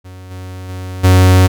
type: tone with level steps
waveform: 45% pulse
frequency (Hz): 92.5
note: F#2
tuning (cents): 0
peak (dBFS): -31 / -26 / -23 / -5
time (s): 0.04-1.48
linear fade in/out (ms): 20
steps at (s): 0.3 / 0.68 / 1.03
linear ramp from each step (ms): 20
effects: none